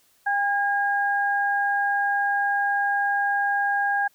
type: tone pair together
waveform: sine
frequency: 804.4 / 1628 Hz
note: G5 / G#6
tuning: +44 / -35 cents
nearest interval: octave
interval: 1221 cents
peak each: -23 dBFS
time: 0.26-4.08 s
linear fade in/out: 10 ms
effects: white hiss -62 dBFS RMS until 4.14 s